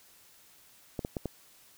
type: clicks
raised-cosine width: 2 ms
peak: -19 dBFS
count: 4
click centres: 0.992 / 1.049 / 1.168 / 1.257 s
effects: white hiss -59 dBFS RMS until 1.77 s